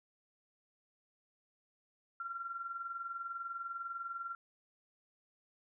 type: tone with tremolo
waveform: sine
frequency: 1371 Hz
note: F6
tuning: 32 cents flat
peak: -36 dBFS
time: 2.2-4.35 s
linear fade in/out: 2 ms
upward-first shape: triangle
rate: 20 Hz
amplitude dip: 70%
effects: none